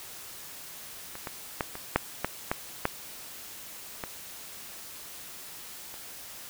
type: clicks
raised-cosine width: 0.5 ms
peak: -25 / -19 / -12 / -22 / -6 / -11 / -11 / -9 / -18 / -29 dBFS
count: 10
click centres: 1.154 / 1.272 / 1.608 / 1.754 / 1.96 / 2.246 / 2.515 / 2.854 / 4.038 / 5.941 s
effects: white hiss -44 dBFS RMS until 6.49 s